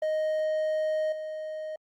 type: tone with level steps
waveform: triangle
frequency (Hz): 622.3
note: D#5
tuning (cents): 0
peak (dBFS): -23 / -31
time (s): 0.02-1.76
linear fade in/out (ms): 5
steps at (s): 1.12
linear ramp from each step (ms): 5
effects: Opus 32 kbps